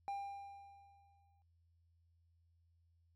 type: tone with exponential decay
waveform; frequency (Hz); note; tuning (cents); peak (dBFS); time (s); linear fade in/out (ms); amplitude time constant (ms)
triangle; 798; G5; +31; -36; 0.08-1.42; 0; 290
effects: added 84 Hz sine -70 dBFS peak until 3.15 s + AAC 64 kbps